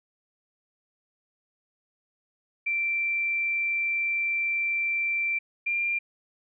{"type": "tone pair in turn", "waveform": "sine", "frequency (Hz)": [2349, 2386], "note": ["D7", "D7"], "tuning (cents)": [0, 27], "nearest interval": "unison", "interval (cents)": 27, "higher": "second", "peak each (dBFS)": [-24, -24], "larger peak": "neither", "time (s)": [[2.66, 5.39], [5.66, 5.99]], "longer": "first", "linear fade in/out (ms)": 10, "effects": []}